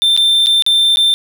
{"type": "tone with dropouts", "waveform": "triangle", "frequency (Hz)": 3572, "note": "A7", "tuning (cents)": 25, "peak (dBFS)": -7, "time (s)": [0.02, 1.14], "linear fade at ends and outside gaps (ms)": 0, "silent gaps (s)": [[0.165, 0.175], [0.461, 0.469], [0.623, 0.664], [0.959, 0.971]], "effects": []}